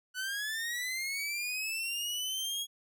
sawtooth linear sweep, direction up, 1480 to 3322 Hz, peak -30 dBFS, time 0.14-2.67 s, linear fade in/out 50 ms, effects none

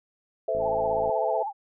sine chord, A minor, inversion none, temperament equal with one note detuned, 440 / 515.7 / 659.3 Hz, A4 / C5 / E5, 0 / -25 / 0 cents, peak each -31 / -29 / -26 dBFS, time 0.48-1.43 s, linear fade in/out 5 ms
click train, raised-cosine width 2 ms, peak -26 dBFS, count 31, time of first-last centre 0.55-1.094 s, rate 55.1 Hz
sine tone with vibrato, 833 Hz, G#5, 5 cents sharp, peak -28 dBFS, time 0.59-1.53 s, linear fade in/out 50 ms, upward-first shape sine, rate 16 Hz, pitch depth 100 cents each way
effects none

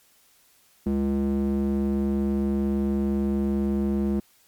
square tone with band-pass filter, 68.9 Hz, C#2, 10 cents flat, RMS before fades -24 dBFS, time 0.86-4.2 s, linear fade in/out 5 ms, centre 260 Hz, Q 5.4, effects white hiss -60 dBFS RMS until 4.47 s + MP3 96 kbps

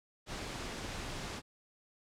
pink noise, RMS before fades -41 dBFS, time 0.26-1.42 s, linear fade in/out 50 ms, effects low-pass 7000 Hz 12 dB/octave

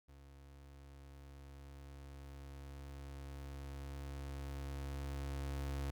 35% pulse tone with level ramp, 69.3 Hz, C#2, in tune, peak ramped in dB -55 to -36 dBFS, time 0.08-5.91 s, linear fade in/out 10 ms, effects none

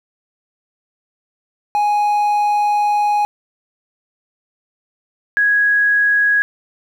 triangle / sine tone pair in turn, 830.6 / 1661.2 Hz, G#5 / G#6, 0 / 0 cents, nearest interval octave, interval 1200 cents, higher second, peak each -11 dBFS, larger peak neither, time 1.75-3.25 / 5.37-6.42 s, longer first, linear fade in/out 0 ms, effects 8-bit

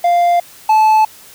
triangle tone pair in turn, 697 / 868.9 Hz, F5 / A5, -4 / -22 cents, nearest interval major third, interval 382 cents, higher second, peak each -7 / -5 dBFS, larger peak second, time 0.04-0.4 / 0.69-1.05 s, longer neither, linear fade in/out 5 ms, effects white hiss -40 dBFS RMS until 1.34 s

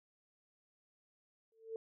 sine tone with exponential growth, 447.8 Hz, A4, 30 cents sharp, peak -36 dBFS, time 1.52-1.76 s, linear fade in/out 1 ms, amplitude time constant 52 ms, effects none

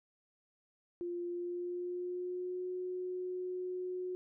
sine tone with pitch glide, 349.2 to 364.9 Hz, F4 to F#4, 0 to -24 cents, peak -36 dBFS, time 1.01-4.15 s, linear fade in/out 0 ms, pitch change +76 cents, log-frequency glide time 1.27-2.68 s, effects none

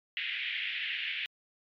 white band-pass noise, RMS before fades -35 dBFS, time 0.17-1.26 s, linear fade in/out 0 ms, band 1800 to 3200 Hz, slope 48 dB/octave, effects MP3 96 kbps

